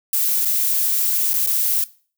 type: noise with dropouts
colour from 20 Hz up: violet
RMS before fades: -19 dBFS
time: 0.13-1.84 s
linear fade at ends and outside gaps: 2 ms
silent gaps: 0.45-0.454 / 1.334-1.338 / 1.463-1.471 s
effects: noise-tail reverb RT60 0.4 s tail -19 dB re dry